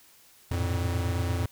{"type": "tone cluster", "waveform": "square", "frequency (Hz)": [86.7, 106.8, 115.5], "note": ["F2", "G#2", "A#2"], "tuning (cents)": [-12, 49, -16], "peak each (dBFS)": [-28, -34, -35], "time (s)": [0.51, 1.46], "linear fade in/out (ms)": 5, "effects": ["white hiss -57 dBFS RMS until 1.51 s"]}